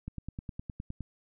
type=click train; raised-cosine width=5 ms; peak=-25 dBFS; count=10; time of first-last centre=0.08-1.007 s; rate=9.71 Hz; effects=none